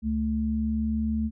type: tone pair together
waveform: sine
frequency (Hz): 73.42 / 220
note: D2 / A3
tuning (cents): 0 / 0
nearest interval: octave + perfect fifth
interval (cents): 1900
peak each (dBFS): -29 / -25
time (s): 0.02-1.31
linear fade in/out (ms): 50
effects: none